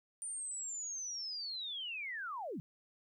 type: linear sweep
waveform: sine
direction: down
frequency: 9160 to 130.81 Hz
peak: -39 dBFS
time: 0.22-2.6 s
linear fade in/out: 0 ms
effects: 13-bit